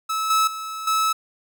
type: tone with level steps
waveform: 45% pulse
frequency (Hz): 1300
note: E6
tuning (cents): -24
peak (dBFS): -22 / -16 / -29 / -18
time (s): 0.09-1.13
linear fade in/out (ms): 10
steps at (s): 0.3 / 0.47 / 0.87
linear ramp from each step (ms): 5
effects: none